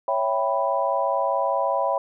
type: chord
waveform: sine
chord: C# half-diminished seventh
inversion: none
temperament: equal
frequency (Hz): 554.4 / 659.3 / 784 / 987.8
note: C#5 / E5 / G5 / B5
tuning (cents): 0 / 0 / 0 / 0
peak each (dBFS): -25 / -26 / -27 / -25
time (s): 0.08-1.98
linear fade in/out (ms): 2
effects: none